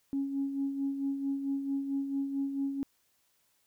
sine tone with tremolo, 275.9 Hz, C#4, 8 cents flat, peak -27 dBFS, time 0.13-2.83 s, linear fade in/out 0 ms, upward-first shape sine, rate 4.5 Hz, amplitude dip 55%, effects tanh soft clip ceiling -23 dBFS + white hiss -72 dBFS RMS until 3.66 s

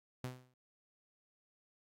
sawtooth tone with exponential decay, 126.8 Hz, B2, 46 cents sharp, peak -33 dBFS, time 0.24-0.54 s, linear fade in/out 2 ms, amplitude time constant 65 ms, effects AAC 64 kbps

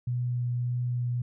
sine tone with vibrato, 122.5 Hz, B2, 14 cents flat, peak -26 dBFS, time 0.07-1.22 s, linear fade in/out 5 ms, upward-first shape triangle, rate 1.7 Hz, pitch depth 10 cents each way, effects none

